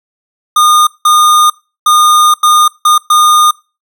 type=tone bursts at uneven times; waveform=square; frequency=1220 Hz; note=D#6; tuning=34 cents flat; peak=-5 dBFS; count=6; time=0.56-0.87 / 1.05-1.5 / 1.86-2.34 / 2.43-2.68 / 2.85-2.98 / 3.1-3.51 s; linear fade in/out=5 ms; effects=noise-tail reverb RT60 0.3 s tail -23 dB re dry